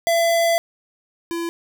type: tone pair in turn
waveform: square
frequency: 673 / 337.5 Hz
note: E5 / E4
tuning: +36 / +41 cents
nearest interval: octave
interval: 1195 cents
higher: first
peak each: -16 / -24 dBFS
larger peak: first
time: 0.07-0.58 / 1.31-1.49 s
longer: first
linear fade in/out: 0 ms
effects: none